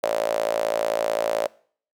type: tone with high-pass filter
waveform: sawtooth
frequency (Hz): 55.7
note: A1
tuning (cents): +22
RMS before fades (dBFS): -24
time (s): 0.03-1.47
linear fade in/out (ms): 5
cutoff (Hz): 580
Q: 8.5
effects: noise-tail reverb RT60 0.5 s tail -22 dB re dry